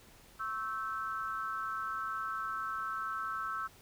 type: tone with amplitude modulation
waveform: sine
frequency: 1318.5 Hz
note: E6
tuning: in tune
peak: -30 dBFS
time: 0.39-3.68 s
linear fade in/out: 20 ms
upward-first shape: sine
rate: 221 Hz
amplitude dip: 100%
effects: pink hiss -59 dBFS RMS until 3.81 s